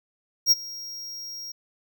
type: tone with ADSR envelope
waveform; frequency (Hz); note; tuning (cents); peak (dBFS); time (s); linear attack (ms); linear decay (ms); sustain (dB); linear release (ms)
square; 5600; F8; +4; -13; 0.46-1.52; 54; 27; -22; 6
effects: none